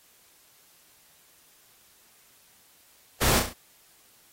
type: noise with echo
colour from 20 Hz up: pink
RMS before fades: -24 dBFS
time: 3.21-3.4 s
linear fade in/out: 10 ms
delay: 33 ms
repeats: 4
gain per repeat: -5 dB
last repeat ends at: 3.532 s
effects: white hiss -59 dBFS RMS until 4.32 s + AAC 48 kbps